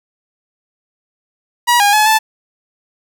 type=tone with pitch steps; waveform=sawtooth; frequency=962 / 815 / 853 / 876 Hz; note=B5 / G#5 / G#5 / A5; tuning=-46 / -33 / +46 / -8 cents; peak=-5 dBFS; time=1.67-2.19 s; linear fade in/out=20 ms; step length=130 ms; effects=none